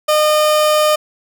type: tone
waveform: 30% pulse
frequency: 609 Hz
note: D#5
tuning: 37 cents flat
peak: -8 dBFS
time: 0.08-0.96 s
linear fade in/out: 10 ms
effects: none